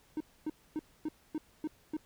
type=tone bursts; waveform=triangle; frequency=309.1 Hz; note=D#4; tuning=11 cents flat; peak=-30 dBFS; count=7; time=0.17-1.968 s; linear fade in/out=2 ms; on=34 ms; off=260 ms; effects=pink hiss -65 dBFS RMS until 2.05 s